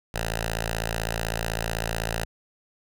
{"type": "tone with notch filter", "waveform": "5% pulse", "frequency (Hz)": 55.9, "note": "A1", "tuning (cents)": 28, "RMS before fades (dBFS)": -29, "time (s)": [0.14, 2.25], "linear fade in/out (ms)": 5, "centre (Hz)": 290, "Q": 0.52, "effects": []}